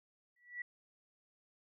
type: tone with exponential growth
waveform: sine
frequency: 1949 Hz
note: B6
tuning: 23 cents flat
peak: -36 dBFS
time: 0.36-0.62 s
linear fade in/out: 5 ms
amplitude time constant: 56 ms
effects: none